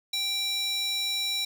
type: tone with high-pass filter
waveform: square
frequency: 784 Hz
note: G5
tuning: in tune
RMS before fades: -29 dBFS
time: 0.13-1.45 s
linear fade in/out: 5 ms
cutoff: 3500 Hz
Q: 4.2
effects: none